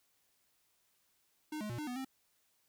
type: tone with pitch steps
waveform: square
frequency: 305.8 / 211.4 / 119.7 / 302.1 / 247.1 / 264.2 Hz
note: D#4 / G#3 / A#2 / D4 / B3 / C4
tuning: -30 / +31 / +46 / +49 / +1 / +17 cents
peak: -39 dBFS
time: 1.52-2.048 s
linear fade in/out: 5 ms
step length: 88 ms
effects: white hiss -75 dBFS RMS until 2.68 s